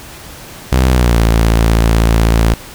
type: tone with pitch glide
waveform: sawtooth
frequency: 64 to 56.04 Hz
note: C2 to A1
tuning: -38 to +32 cents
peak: -4 dBFS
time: 0.72-2.54 s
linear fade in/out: 5 ms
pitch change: -230 cents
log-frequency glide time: 0.9-1.22 s
effects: pink hiss -33 dBFS RMS until 2.74 s